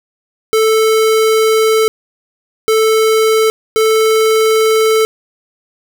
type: tone bursts at uneven times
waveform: square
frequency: 440 Hz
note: A4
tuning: in tune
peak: -9 dBFS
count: 3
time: 0.53-1.88 / 2.68-3.5 / 3.76-5.05 s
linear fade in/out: 0 ms
effects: none

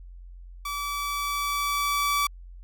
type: tone with level ramp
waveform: sawtooth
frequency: 1152 Hz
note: D6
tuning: 34 cents flat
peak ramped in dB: -26 to -18 dBFS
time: 0.65-2.27 s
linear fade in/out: 5 ms
effects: added 44 Hz sine -41 dBFS peak until 2.63 s

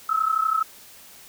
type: tone pair together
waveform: sine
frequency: 1286.2 / 1318.5 Hz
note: E6 / E6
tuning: -43 / 0 cents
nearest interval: unison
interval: 43 cents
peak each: -22 / -23 dBFS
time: 0.09-0.63 s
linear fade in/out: 5 ms
effects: white hiss -47 dBFS RMS until 1.28 s

